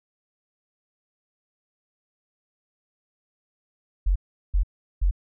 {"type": "tone bursts", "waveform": "sine", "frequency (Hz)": 45.46, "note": "F#1", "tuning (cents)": -30, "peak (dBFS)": -17, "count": 3, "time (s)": [4.06, 5.111], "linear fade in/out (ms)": 10, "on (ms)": 97, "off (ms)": 380, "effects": []}